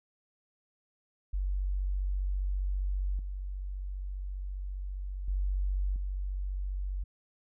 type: tone with level steps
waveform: sine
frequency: 47.45 Hz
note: F#1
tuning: 44 cents sharp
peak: -28 / -34 / -27 / -31 dBFS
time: 1.33-7.04 s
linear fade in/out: 10 ms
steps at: 3.19 / 5.28 / 5.96 s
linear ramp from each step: 2 ms
effects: none